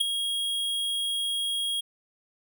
square tone with ADSR envelope, 3281 Hz, G#7, 22 cents flat, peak -18 dBFS, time 0-1.81 s, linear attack 13 ms, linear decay 5 ms, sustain -9 dB, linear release 12 ms, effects none

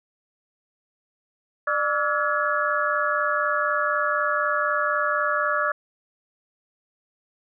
sine tone cluster, 596 / 1144 / 1316 / 1420 / 1688 Hz, D5 / D6 / E6 / F6 / G#6, +25 / -46 / -3 / +28 / +28 cents, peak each -27 dBFS, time 1.67-5.72 s, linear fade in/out 5 ms, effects none

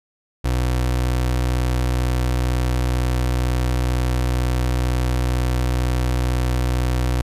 30% pulse tone, 62.1 Hz, B1, 10 cents sharp, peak -15 dBFS, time 0.44-7.22 s, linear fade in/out 10 ms, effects resampled to 32000 Hz

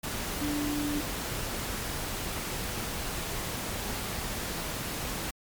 sine tone in noise, 293.7 Hz, D4, in tune, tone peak -29 dBFS, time 0.41-1.01 s, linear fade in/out 10 ms, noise pink, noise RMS -34 dBFS, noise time 0.03-5.31 s, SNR +2 dB, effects MP3 96 kbps

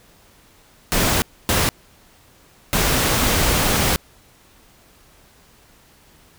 pink noise bursts at uneven times, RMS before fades -18 dBFS, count 3, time 0.92-1.22 / 1.49-1.69 / 2.73-3.96 s, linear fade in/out 0 ms, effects pink hiss -52 dBFS RMS until 6.38 s

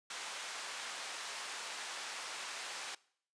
pink band-pass noise, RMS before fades -44 dBFS, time 0.1-2.95 s, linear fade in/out 5 ms, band 950 to 8700 Hz, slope 12 dB/octave, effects noise-tail reverb RT60 0.6 s tail -22 dB re dry + resampled to 22050 Hz

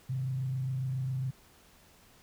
sine tone with frequency modulation, 130.81 Hz, C3, in tune, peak -30 dBFS, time 0.09-1.31 s, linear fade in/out 10 ms, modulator 27.3 Hz, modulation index 0.34, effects pink hiss -60 dBFS RMS until 2.22 s

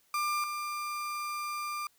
35% pulse tone pair in turn, 1193 / 1193 Hz, D6 / D6, +27 / +27 cents, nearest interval unison, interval 0 cents, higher neither, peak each -27 / -32 dBFS, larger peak first, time 0.14-0.44 / 0.44-1.87 s, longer second, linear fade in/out 2 ms, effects white hiss -68 dBFS RMS until 1.98 s

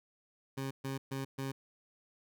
20% pulse tone bursts, 135.1 Hz, C#3, 44 cents flat, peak -31 dBFS, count 4, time 0.57-1.52 s, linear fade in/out 10 ms, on 140 ms, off 130 ms, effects none

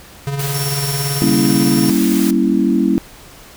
square tone with tremolo, 140 Hz, C#3, 18 cents sharp, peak -17 dBFS, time 0.27-1.9 s, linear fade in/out 0 ms, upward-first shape triangle, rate 18 Hz, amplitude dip 60%
white band-stop noise, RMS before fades -25 dBFS, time 0.39-2.31 s, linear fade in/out 5 ms, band 160 to 240 Hz, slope 96 dB/octave
20% pulse tone, 5460 Hz, F8, 40 cents flat, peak -19 dBFS, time 0.54-1.9 s, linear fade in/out 5 ms
sine chord, G diminished seventh, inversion none, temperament equal with one note detuned, 196 / 235.1 / 277.2 / 329.6 Hz, G3 / Bb3 / Db4 / Fb4, 0 / +15 / 0 / 0 cents, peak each -17 dBFS, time 1.22-2.98 s, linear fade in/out 0 ms
effects pink hiss -40 dBFS RMS until 3.56 s

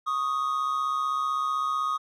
triangle tone pair together, 1108.7 / 1244.5 Hz, C#6 / D#6, 0 / 0 cents, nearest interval major second, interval 200 cents, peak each -29 / -24 dBFS, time 0.06-1.98 s, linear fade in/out 20 ms, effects none

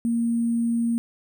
sine tone with sample-and-hold, 233.1 Hz, A#3, in tune, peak -20 dBFS, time 0.05-0.98 s, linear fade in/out 0 ms, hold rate 8820 Hz, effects none

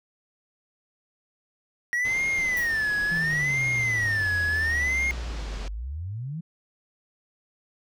triangle tone with vibrato, 1892 Hz, A#6, 25 cents sharp, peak -21 dBFS, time 1.93-5.11 s, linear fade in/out 0 ms, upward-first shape sine, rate 0.71 Hz, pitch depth 210 cents each way
pink low-pass noise, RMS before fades -40 dBFS, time 2.05-5.68 s, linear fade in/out 0 ms, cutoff 6200 Hz, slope 24 dB/octave
violet noise with exponential decay, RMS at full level -35 dBFS, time 2.57-2.86 s, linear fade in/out 0 ms, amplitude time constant 63 ms
sine exponential two-way sweep, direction down then up, 171.5 to 46.41 to 171.5 Hz, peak -30 dBFS, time 3.11-6.41 s, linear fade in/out 10 ms, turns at 5.67 s
effects none

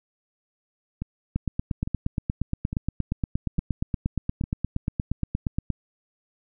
two click trains, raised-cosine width 5 ms, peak -12 / -17 dBFS, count 38 / 5, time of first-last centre 1.36-5.703 / 1.02-4.439 s, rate 8.52 / 1.17 Hz, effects none

